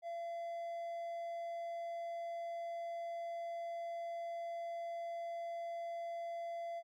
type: tone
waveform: triangle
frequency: 680 Hz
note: F5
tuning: 46 cents flat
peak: -38 dBFS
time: 0.02-6.83 s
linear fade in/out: 50 ms
effects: none